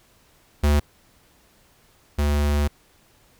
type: tone pair in turn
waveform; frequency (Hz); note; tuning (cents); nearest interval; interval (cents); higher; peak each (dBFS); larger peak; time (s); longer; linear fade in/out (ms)
square; 73.42 / 73.06; D2 / D2; 0 / -8; unison; 8; first; -16 / -19; first; 0.63-0.8 / 2.18-2.68; second; 10
effects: pink hiss -58 dBFS RMS until 3.39 s